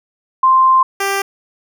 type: tone pair in turn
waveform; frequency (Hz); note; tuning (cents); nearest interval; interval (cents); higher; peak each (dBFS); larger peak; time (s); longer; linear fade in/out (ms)
sine / 10% pulse; 1046.5 / 394.3; C6 / G4; 0 / +10; octave + perfect fourth; 1690; first; -7; neither; 0.43-0.83 / 1-1.22; first; 5
effects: none

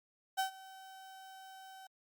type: tone with ADSR envelope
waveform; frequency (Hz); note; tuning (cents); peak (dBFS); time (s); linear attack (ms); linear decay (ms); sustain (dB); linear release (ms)
35% pulse; 765; G5; -42; -28; 0.37-1.87; 24; 110; -21; 4
effects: Opus 48 kbps

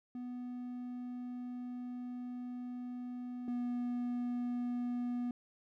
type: tone pair in turn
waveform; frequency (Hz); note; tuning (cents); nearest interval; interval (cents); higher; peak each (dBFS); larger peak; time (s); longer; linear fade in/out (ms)
triangle; 246.9 / 243.8; B3 / B3; 0 / -22; unison; 22; first; -38 / -32; second; 0.15-3.48 / 3.48-5.31; first; 2
effects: none

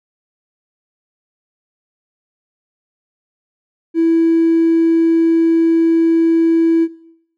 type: tone with hard clipping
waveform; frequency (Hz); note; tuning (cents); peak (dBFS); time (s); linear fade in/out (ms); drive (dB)
triangle; 329.6; E4; 0; -10; 3.94-6.88; 50; 3
effects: noise-tail reverb RT60 0.8 s tail -20 dB re dry

